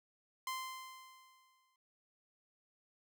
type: tone with exponential decay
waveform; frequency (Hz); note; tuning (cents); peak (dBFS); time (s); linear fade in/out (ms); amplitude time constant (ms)
sawtooth; 1040; C6; -11; -33; 0.47-1.76; 2; 280
effects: none